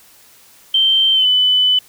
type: tone with pitch glide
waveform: sine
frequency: 3127 to 3000 Hz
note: G7 to F#7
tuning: -5 to +23 cents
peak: -10 dBFS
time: 0.74-1.79 s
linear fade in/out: 5 ms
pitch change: -72 cents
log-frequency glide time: 1.13-1.27 s
effects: white hiss -47 dBFS RMS until 1.88 s